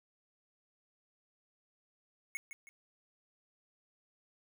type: tone with echo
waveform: square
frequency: 2195 Hz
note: C#7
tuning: 18 cents flat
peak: -37 dBFS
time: 2.35-2.37 s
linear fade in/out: 0 ms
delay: 160 ms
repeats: 2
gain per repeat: -8 dB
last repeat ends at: 2.69 s
effects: none